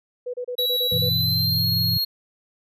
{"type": "tone bursts", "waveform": "sine", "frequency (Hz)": 493.9, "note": "B4", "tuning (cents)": 0, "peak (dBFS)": -26, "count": 8, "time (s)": [0.26, 1.094], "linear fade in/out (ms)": 10, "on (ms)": 78, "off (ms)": 30}
{"type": "tone with pitch glide", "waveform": "square", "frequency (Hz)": [3902, 4280], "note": ["B7", "C8"], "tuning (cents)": [-22, 38], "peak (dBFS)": -21, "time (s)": [0.58, 2.05], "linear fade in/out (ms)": 10, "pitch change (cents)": 160, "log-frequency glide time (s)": [0.94, 1.67]}
{"type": "chord", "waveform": "sine", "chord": "E minor", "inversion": "first", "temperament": "just", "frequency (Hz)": [98.89, 123.61, 164.81], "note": ["G2", "B2", "E3"], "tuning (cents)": [16, 2, 0], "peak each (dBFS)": -27, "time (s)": [0.92, 1.98], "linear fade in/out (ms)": 5}
{"effects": []}